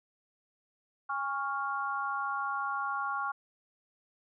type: chord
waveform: sine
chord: Db major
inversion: second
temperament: equal with one note detuned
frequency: 817.3 / 1108.7 / 1396.9 Hz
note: Ab5 / Db6 / F6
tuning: -28 / 0 / 0 cents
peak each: -37 / -34 / -35 dBFS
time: 1.09-3.32 s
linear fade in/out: 10 ms
effects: none